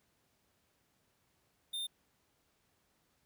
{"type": "tone", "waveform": "square", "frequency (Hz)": 3622, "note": "A7", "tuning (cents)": 49, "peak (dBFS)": -37, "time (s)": [1.73, 1.87], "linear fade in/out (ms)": 10, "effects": ["pink hiss -75 dBFS RMS until 3.25 s", "high-pass 60 Hz 12 dB/octave"]}